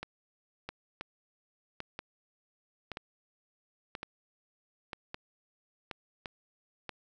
two click trains, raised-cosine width 0.3 ms, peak -22 / -22 dBFS, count 8 / 6, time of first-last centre 0.03-6.893 / 0.69-6.258 s, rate 1.02 / 0.898 Hz, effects none

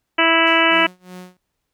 harmonic tone, 329 Hz, E4, 3 cents flat, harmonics 1 / 2 / 3 / 4 / 5 / 6 / 7 / 8 / 9, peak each -21 / -21 / -21 / -21 / -21 / -21 / -21 / -21 / -21 dBFS, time 0.18-0.87 s, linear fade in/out 10 ms
5% pulse tone with exponential decay, 554.4 Hz, C#5, in tune, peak -30 dBFS, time 0.47-1.07 s, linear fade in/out 1 ms, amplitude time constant 130 ms
sawtooth tone with tremolo, 182 Hz, F#3, 28 cents flat, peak -29 dBFS, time 0.71-1.37 s, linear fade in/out 0 ms, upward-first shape sine, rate 2.7 Hz, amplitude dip 95%
effects pink hiss -75 dBFS RMS until 1.73 s

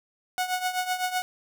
sawtooth tone with tremolo, 734 Hz, F#5, 14 cents flat, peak -19 dBFS, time 0.38-1.22 s, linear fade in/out 0 ms, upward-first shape triangle, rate 7.9 Hz, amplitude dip 80%, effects none

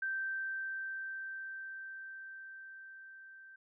sine tone with level ramp, 1561 Hz, G6, 8 cents flat, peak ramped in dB -33 to -52 dBFS, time 0.02-3.56 s, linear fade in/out 5 ms, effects none

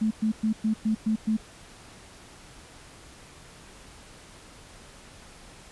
sine tone bursts, 218.1 Hz, A3, 15 cents flat, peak -21 dBFS, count 7, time 0.01-1.37 s, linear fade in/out 10 ms, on 100 ms, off 110 ms, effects pink hiss -49 dBFS RMS until 5.71 s + resampled to 24000 Hz

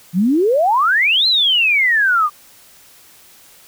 sine exponential two-way sweep, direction up then down, 164.81 to 4186 to 1166 Hz, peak -11 dBFS, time 0.13-2.3 s, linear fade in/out 50 ms, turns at 1.27 s, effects white hiss -46 dBFS RMS until 3.67 s

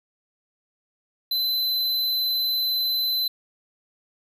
square tone, 4039 Hz, B7, 38 cents sharp, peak -22 dBFS, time 1.31-3.28 s, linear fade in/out 5 ms, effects none

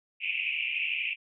pink band-pass noise, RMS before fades -31 dBFS, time 0.2-1.16 s, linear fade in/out 50 ms, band 2300 to 2800 Hz, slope 96 dB/octave, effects none

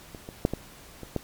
clicks, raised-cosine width 2 ms, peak -27 / -24 / -7 / -15 / -25 / -13 dBFS, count 6, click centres 0.148 / 0.289 / 0.451 / 0.536 / 1.033 / 1.163 s, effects pink hiss -49 dBFS RMS until 1.23 s + MP3 96 kbps

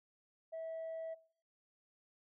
sine tone, 650 Hz, E5, 24 cents flat, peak -39 dBFS, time 0.52-1.15 s, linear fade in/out 20 ms, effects noise-tail reverb RT60 0.6 s tail -23 dB re dry + tanh soft clip ceiling -39 dBFS

